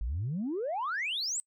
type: exponential sweep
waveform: sine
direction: up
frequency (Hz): 48.63 to 8372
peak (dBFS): -29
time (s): 0.01-1.4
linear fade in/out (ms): 0
effects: noise-tail reverb RT60 0.1 s tail -25 dB re dry + tanh soft clip ceiling -27 dBFS